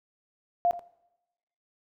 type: tone with echo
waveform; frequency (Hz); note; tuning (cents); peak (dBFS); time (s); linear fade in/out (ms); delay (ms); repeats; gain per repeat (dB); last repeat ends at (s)
sine; 698.5; F5; 0; -20; 0.65-0.71; 0; 83; 1; -15; 0.793
effects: noise-tail reverb RT60 0.9 s tail -21 dB re dry